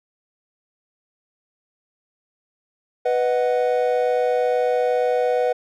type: chord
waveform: triangle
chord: B major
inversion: none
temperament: equal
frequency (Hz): 493.9 / 622.3 / 740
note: B4 / D#5 / F#5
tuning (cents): 0 / 0 / 0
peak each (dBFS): -17 / -23 / -22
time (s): 3.05-5.53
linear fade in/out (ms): 10
effects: none